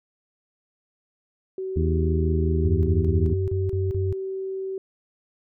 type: tone with pitch glide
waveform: sine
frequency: 378.6 to 383 Hz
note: F#4 to G4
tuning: +40 to -40 cents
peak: -27 dBFS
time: 1.58-4.78 s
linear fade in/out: 2 ms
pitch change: +20 cents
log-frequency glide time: 1.72-3.7 s
type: harmonic tone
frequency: 81 Hz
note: E2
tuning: 30 cents flat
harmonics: 1 / 2 / 3 / 4 / 5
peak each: -21 / -27 / -31 / -33 / -35 dBFS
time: 1.76-3.34 s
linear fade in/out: 5 ms
type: tone bursts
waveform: sine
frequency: 94.2 Hz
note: F#2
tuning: 32 cents sharp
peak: -22 dBFS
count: 7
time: 2.65-4.126 s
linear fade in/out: 0 ms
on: 180 ms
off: 36 ms
effects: none